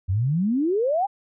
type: exponential sweep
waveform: sine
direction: up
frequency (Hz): 87 to 830.6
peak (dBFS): -19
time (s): 0.08-1.07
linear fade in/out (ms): 20
effects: none